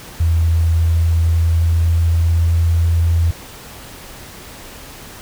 sine tone with pitch glide, 82.41 to 83.85 Hz, E2 to E2, 0 to +30 cents, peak -11 dBFS, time 0.2-3.31 s, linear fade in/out 5 ms, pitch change +30 cents, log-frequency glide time 0.48-2.86 s, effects pink hiss -36 dBFS RMS until 5.21 s

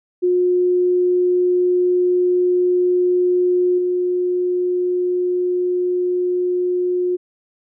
sine tone with level steps, 359.6 Hz, F#4, 49 cents flat, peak -13 / -16 dBFS, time 0.22-7.17 s, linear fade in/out 20 ms, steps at 3.78 s, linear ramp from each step 5 ms, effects none

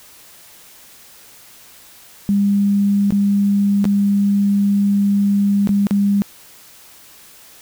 sine tone with dropouts, 201.1 Hz, G3, 44 cents sharp, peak -12 dBFS, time 2.29-6.22 s, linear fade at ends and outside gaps 0 ms, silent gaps 3.106-3.123 / 3.843-3.853 / 5.673-5.691 / 5.869-5.909 s, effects white hiss -44 dBFS RMS until 7.61 s

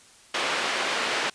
white band-pass noise, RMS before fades -27 dBFS, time 0.34-1.3 s, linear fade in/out 5 ms, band 330 to 2800 Hz, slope 12 dB/octave, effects white hiss -53 dBFS RMS until 1.34 s + resampled to 22050 Hz

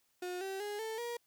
35% pulse tone with pitch steps, 360 / 385.8 / 413.5 / 443.2 / 475 Hz, F#4 / G4 / G#4 / A4 / A#4, -47 / -28 / -8 / +13 / +33 cents, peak -36 dBFS, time 0.22-1.17 s, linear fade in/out 5 ms, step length 190 ms, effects white hiss -75 dBFS RMS until 1.26 s

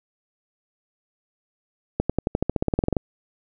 accelerating click train, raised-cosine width 2 ms, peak -7 dBFS, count 16, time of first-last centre 2-2.968 s, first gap 96 ms, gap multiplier 0.94, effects none

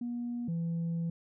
sine tone pair in turn, 240 / 167.42 Hz, B3 / E3, -49 / +27 cents, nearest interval tritone, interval 624 cents, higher first, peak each -32 / -28 dBFS, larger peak second, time 0.01-0.48 / 0.48-1.1 s, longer second, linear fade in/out 5 ms, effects tanh soft clip ceiling -29 dBFS

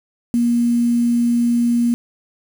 sine tone with quantisation, 237.6 Hz, A#3, 33 cents sharp, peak -13 dBFS, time 0.34-1.94 s, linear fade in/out 0 ms, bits 6, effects none

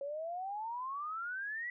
sine exponential sweep, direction up, 548 to 1982 Hz, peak -37 dBFS, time 0.01-1.7 s, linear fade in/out 2 ms, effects none

